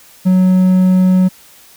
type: tone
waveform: triangle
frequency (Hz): 185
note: F#3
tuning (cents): 0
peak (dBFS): -5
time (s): 0.25-1.29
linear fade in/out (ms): 20
effects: white hiss -43 dBFS RMS until 1.76 s